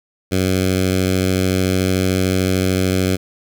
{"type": "tone with notch filter", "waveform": "10% pulse", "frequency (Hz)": 93.5, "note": "F#2", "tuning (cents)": 19, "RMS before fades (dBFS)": -17, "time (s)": [0.31, 3.17], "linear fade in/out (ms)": 20, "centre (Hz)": 980, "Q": 0.77, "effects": []}